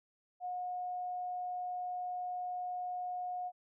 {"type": "tone", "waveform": "sine", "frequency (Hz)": 723, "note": "F#5", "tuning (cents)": -40, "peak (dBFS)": -36, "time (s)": [0.4, 3.52], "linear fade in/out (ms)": 50, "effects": []}